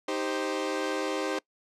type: chord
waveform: sawtooth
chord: C minor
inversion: first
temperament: equal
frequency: 311.1 / 392 / 523.3 Hz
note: Eb4 / G4 / C5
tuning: 0 / 0 / 0 cents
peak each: -29 dBFS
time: 0.08-1.39 s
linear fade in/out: 5 ms
effects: noise-tail reverb RT60 0.1 s tail -23 dB re dry + low-pass 7000 Hz 12 dB/octave